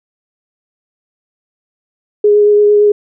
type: tone with vibrato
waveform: sine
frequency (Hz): 415.3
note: G#4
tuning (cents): 0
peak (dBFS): -5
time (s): 2.24-2.92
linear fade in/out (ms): 5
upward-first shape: sine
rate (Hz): 8.8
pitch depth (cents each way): 11
effects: none